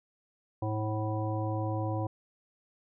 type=harmonic tone with a mistuned harmonic; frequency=108 Hz; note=A2; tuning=32 cents flat; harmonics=1 / 3 / 5 / 7 / 9; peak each=-31 / -36 / -38 / -39 / -41 dBFS; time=0.62-2.07 s; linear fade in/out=5 ms; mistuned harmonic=9; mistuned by=+19 cents; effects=none